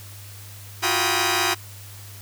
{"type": "tone cluster", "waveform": "10% pulse", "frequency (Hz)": [344.4, 369.7, 793, 967, 1256], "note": ["F4", "F#4", "G5", "B5", "D#6"], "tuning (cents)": [-24, -1, 20, -37, 16], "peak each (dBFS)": -18, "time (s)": [0.82, 1.55], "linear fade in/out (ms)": 20, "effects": ["added 100 Hz sine -40 dBFS peak until 2.21 s", "white hiss -44 dBFS RMS until 2.21 s"]}